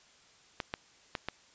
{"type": "clicks", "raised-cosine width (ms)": 0.3, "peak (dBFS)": -17, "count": 4, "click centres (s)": [0.602, 0.739, 1.152, 1.286], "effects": ["white hiss -61 dBFS RMS until 1.54 s", "resampled to 16000 Hz"]}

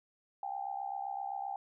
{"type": "tone with amplitude modulation", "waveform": "sine", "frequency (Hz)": 792, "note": "G5", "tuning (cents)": 18, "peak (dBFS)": -32, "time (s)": [0.43, 1.56], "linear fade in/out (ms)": 2, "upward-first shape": "sine", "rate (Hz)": 67.7, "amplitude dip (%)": 85, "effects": []}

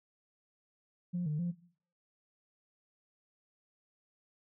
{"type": "tone with pitch steps", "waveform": "sine", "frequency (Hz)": [176.8, 151, 174.2], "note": ["F3", "D3", "F3"], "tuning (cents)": [22, 48, -4], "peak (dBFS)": -30, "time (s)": [1.13, 1.52], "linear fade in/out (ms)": 20, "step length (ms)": 130, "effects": ["noise-tail reverb RT60 0.5 s tail -19 dB re dry", "tanh soft clip ceiling -28 dBFS"]}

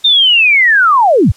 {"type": "linear sweep", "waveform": "sine", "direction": "down", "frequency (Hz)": [3691, 51.5], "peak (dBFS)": -5, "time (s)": [0.04, 1.32], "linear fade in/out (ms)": 10, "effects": ["white hiss -44 dBFS RMS until 1.36 s", "low-pass 9000 Hz 12 dB/octave"]}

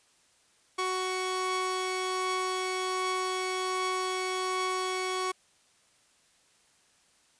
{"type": "tone pair together", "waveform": "sawtooth", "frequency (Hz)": [371.8, 1114.1], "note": ["F#4", "C#6"], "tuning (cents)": [8, 8], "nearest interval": "octave + perfect fifth", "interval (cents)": 1900, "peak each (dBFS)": -28, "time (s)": [0.78, 5.32], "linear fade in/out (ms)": 10, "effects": ["white hiss -65 dBFS RMS until 7.39 s", "resampled to 22050 Hz"]}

